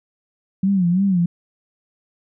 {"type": "tone with vibrato", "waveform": "sine", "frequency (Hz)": 185, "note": "F#3", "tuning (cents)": 0, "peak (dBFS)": -14, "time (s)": [0.63, 1.26], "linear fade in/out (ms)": 5, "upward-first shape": "sine", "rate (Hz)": 3, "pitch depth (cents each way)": 130, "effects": []}